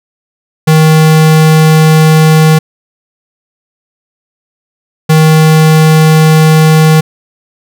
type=tone pair in turn; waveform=square; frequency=157.2 / 157.2 Hz; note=D#3 / D#3; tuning=+18 / +18 cents; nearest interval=unison; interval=0 cents; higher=neither; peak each=-3 dBFS; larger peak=neither; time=0.67-2.59 / 5.09-7.01 s; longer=neither; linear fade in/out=10 ms; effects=none